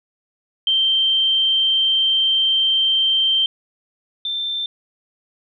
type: tone pair in turn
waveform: sine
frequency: 3136 / 3565 Hz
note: G7 / A7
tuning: 0 / +22 cents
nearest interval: major second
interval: 222 cents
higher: second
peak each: -14 / -21 dBFS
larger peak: first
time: 0.67-3.46 / 4.25-4.66 s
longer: first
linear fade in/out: 2 ms
effects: none